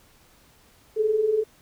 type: tone pair together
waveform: sine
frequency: 414.2 / 435.1 Hz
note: G#4 / A4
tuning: -5 / -19 cents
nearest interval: minor second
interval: 86 cents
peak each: -27 / -20 dBFS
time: 0.96-1.44 s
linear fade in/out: 20 ms
effects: pink hiss -57 dBFS RMS until 1.61 s